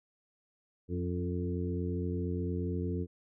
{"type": "harmonic tone with a mistuned harmonic", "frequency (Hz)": 88.6, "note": "F2", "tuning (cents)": 25, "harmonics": [1, 2, 3, 4, 5], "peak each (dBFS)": [-34, -37, -39, -40, -41], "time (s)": [0.88, 3.07], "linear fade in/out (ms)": 50, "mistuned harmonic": 3, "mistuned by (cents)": 27, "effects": []}